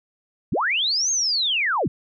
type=linear two-way sweep; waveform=sine; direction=up then down; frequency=76 to 6540 to 76 Hz; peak=-19 dBFS; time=0.52-1.88 s; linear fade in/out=5 ms; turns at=1.11 s; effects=none